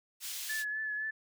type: high-pass noise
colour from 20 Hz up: pink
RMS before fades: -40 dBFS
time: 0.2-0.65 s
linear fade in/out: 50 ms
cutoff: 3500 Hz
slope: 12 dB/octave
type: tone with vibrato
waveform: sine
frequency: 1724 Hz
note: A6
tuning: 36 cents flat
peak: -33 dBFS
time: 0.49-1.11 s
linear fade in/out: 10 ms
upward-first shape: triangle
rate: 3.9 Hz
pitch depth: 33 cents each way
effects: none